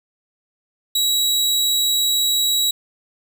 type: tone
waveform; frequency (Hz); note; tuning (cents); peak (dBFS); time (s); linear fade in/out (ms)
sawtooth; 3878; B7; -32; -13; 0.95-2.71; 5
effects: none